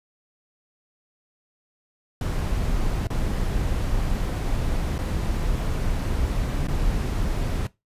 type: noise with dropouts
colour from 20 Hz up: brown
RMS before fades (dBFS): -24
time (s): 2.21-7.67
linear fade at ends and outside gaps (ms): 2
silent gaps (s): 3.071-3.102 / 4.982-4.988 / 6.671-6.684
effects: noise-tail reverb RT60 0.2 s tail -19 dB re dry + resampled to 32000 Hz